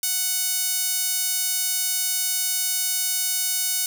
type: tone with high-pass filter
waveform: sawtooth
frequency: 740 Hz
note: F#5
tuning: in tune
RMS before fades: -24 dBFS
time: 0.03-3.86 s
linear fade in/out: 2 ms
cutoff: 6400 Hz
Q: 0.65
effects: none